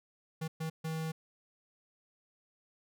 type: tone bursts at uneven times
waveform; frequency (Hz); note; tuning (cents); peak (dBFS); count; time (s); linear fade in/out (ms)
square; 160; D#3; +49; -35; 3; 0.41-0.48 / 0.6-0.7 / 0.84-1.12; 10
effects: none